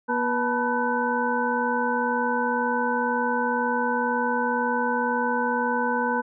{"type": "tone cluster", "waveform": "sine", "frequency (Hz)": [242.3, 487.2, 878, 980, 1506], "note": ["B3", "B4", "A5", "B5", "F#6"], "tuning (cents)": [-33, -24, -4, -14, 30], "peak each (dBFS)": -28, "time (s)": [0.08, 6.22], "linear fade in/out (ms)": 20, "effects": []}